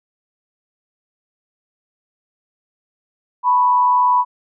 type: tone with frequency modulation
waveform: sine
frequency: 987.8 Hz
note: B5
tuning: in tune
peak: -11 dBFS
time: 3.43-4.25 s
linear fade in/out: 50 ms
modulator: 102 Hz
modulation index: 0.44
effects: none